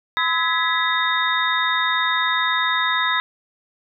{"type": "tone cluster", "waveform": "sine", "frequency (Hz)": [1010, 1290, 1673, 1974, 3691], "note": ["B5", "E6", "G#6", "B6", "A#7"], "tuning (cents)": [39, -38, 12, -1, -18], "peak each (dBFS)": -24, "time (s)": [0.17, 3.2], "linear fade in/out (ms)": 0, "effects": []}